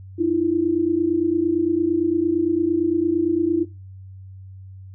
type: tone pair together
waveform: sine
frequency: 311.1 / 339.9 Hz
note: D#4 / F4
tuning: 0 / -47 cents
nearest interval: major second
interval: 153 cents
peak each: -22 / -19 dBFS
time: 0.18-3.65 s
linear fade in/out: 20 ms
effects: noise-tail reverb RT60 0.3 s tail -21 dB re dry + added 95 Hz sine -37 dBFS peak until 4.94 s